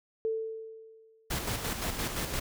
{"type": "tone with exponential decay", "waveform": "sine", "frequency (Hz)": 444.4, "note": "A4", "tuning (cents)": 17, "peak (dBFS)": -26, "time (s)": [0.25, 1.36], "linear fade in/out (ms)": 0, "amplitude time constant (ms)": 240}
{"type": "noise with tremolo", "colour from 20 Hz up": "pink", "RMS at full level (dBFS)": -32, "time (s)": [1.3, 2.4], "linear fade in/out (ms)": 10, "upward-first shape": "square", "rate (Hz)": 5.8, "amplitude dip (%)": 45}
{"effects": []}